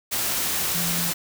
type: tone in noise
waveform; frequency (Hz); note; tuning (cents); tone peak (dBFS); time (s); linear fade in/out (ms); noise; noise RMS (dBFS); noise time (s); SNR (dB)
sine; 171; F3; -36; -29; 0.74-1.12; 20; white; -25; 0.11-1.14; -7
effects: none